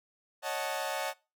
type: chord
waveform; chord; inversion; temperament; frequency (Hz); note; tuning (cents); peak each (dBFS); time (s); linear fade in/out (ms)
sawtooth; D# half-diminished seventh; third; equal; 554.4 / 622.3 / 740 / 880; C#5 / D#5 / F#5 / A5; 0 / 0 / 0 / 0; -34; 0.42-1.14; 50
effects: noise-tail reverb RT60 0.3 s tail -23 dB re dry